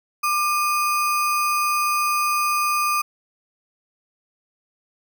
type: tone with sample-and-hold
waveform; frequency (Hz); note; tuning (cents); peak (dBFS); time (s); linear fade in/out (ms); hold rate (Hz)
sine; 1192; D6; +25; -18; 0.23-3.02; 10; 3675
effects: none